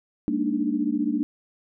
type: tone cluster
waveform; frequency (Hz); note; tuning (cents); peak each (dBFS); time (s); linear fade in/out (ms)
sine; 202 / 231.1 / 291.5 / 306.4; G#3 / A#3 / D4 / D#4; -48 / -15 / -13 / -27; -31 / -27 / -25 / -29; 0.28-1.23; 0
effects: none